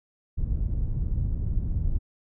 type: low-pass noise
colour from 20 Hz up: pink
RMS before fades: -26 dBFS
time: 0.37-1.99 s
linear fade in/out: 20 ms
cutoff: 100 Hz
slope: 12 dB/octave
effects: none